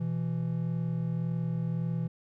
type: tone pair together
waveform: triangle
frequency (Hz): 124.8 / 166.59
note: B2 / E3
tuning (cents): +19 / +19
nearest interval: perfect fourth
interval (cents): 500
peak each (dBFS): -31 / -28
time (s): 0-2.08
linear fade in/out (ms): 10
effects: none